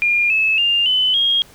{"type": "tone with pitch steps", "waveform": "sine", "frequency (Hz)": [2412, 2600, 2803, 3021, 3257], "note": ["D7", "E7", "F7", "F#7", "G#7"], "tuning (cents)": [46, -24, 6, 35, -34], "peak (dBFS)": -13, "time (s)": [0.02, 1.42], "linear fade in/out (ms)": 0, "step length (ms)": 280, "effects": ["pink hiss -46 dBFS RMS until 1.54 s"]}